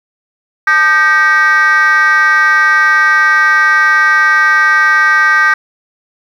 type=tone with frequency modulation; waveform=sine; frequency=1560 Hz; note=G6; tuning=9 cents flat; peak=-4 dBFS; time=0.67-5.54 s; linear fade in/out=5 ms; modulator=343 Hz; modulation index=1.1; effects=tanh soft clip ceiling -4 dBFS + 7-bit